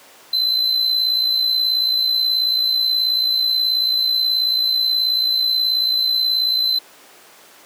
triangle tone with amplitude modulation, 4053 Hz, B7, 44 cents sharp, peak -12 dBFS, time 0.33-6.79 s, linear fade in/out 5 ms, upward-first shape sine, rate 58.5 Hz, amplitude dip 50%, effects pink hiss -45 dBFS RMS until 7.65 s + high-pass 400 Hz 12 dB/octave

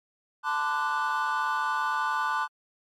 triangle chord, D dominant seventh, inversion second, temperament equal with one note detuned, 880 / 1024.4 / 1174.7 / 1480 Hz, A5 / C6 / D6 / F#6, 0 / -37 / 0 / 0 cents, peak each -28 dBFS, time 0.43-2.48 s, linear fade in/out 50 ms, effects tanh soft clip ceiling -18 dBFS + MP3 64 kbps

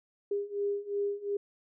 sine beating tone pair, 403.4 / 406.2 Hz, G4 / G#4, +50 / -38 cents, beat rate 2.8 Hz, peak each -34 / -32 dBFS, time 0.31-1.37 s, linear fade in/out 5 ms, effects none

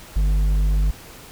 sine tone with hard clipping, 50 Hz, G1, 35 cents sharp, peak -17 dBFS, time 0.16-0.91 s, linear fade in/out 5 ms, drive 6 dB, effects pink hiss -42 dBFS RMS until 1.31 s

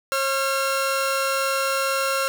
sawtooth tone pair together, 540 / 1371 Hz, C#5 / F6, -45 / -32 cents, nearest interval octave + major third, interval 1613 cents, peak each -20 dBFS, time 0.12-2.28 s, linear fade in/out 0 ms, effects none

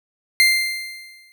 30% pulse tone with exponential decay, 2093 Hz, C7, in tune, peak -7 dBFS, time 0.4-1.32 s, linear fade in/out 0 ms, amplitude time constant 200 ms, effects none

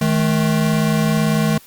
square tone pair together, 157.2 / 215.2 Hz, D#3 / A3, +18 / -38 cents, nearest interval perfect fourth, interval 544 cents, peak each -18 dBFS, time 0.01-1.58 s, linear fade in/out 5 ms, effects white hiss -46 dBFS RMS until 1.66 s + Opus 48 kbps

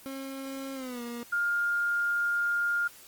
30% pulse tone with pitch glide, 270 to 237.8 Hz, C#4 to A#3, -45 to +35 cents, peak -33 dBFS, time 0.06-1.23 s, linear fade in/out 0 ms, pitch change -220 cents, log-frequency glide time 0.74-1.02 s
sine tone, 1410 Hz, F6, 16 cents sharp, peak -25 dBFS, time 1.32-2.88 s, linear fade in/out 10 ms
effects white hiss -52 dBFS RMS until 3.07 s + Opus 24 kbps

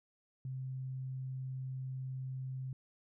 sine tone, 130.81 Hz, C3, in tune, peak -38 dBFS, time 0.45-2.73 s, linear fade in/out 2 ms, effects none

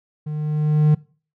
triangle tone with level ramp, 151.7 Hz, D#3, 44 cents flat, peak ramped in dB -23 to -8 dBFS, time 0.26-0.95 s, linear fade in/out 10 ms, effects noise-tail reverb RT60 0.4 s tail -22 dB re dry

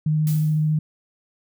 sine tone with vibrato, 154 Hz, D#3, 17 cents flat, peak -17 dBFS, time 0.06-0.79 s, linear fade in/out 5 ms, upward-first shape sine, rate 14 Hz, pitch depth 11 cents each way
blue noise with exponential decay, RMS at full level -32 dBFS, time 0.27-0.78 s, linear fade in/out 1 ms, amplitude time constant 110 ms
effects none

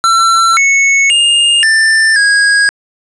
square tone with pitch steps, 1347 / 2204 / 2825 / 1779 / 1644 Hz, E6 / C#7 / F7 / A6 / G#6, +37 / -11 / +19 / +19 / -18 cents, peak -7 dBFS, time 0.04-2.69 s, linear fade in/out 0 ms, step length 530 ms, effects resampled to 22050 Hz + 7-bit

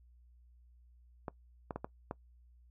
clicks, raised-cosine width 1 ms, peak -24 dBFS, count 5, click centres 1.282 / 1.708 / 1.76 / 1.845 / 2.111 s, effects noise-tail reverb RT60 0.1 s tail -21 dB re dry + added 60 Hz sine -59 dBFS peak until 2.7 s

